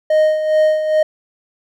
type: tone with tremolo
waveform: triangle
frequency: 620 Hz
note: D#5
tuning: 6 cents flat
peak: -7 dBFS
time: 0.1-1.03 s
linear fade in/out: 5 ms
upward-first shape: sine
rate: 2.4 Hz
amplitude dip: 60%
effects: none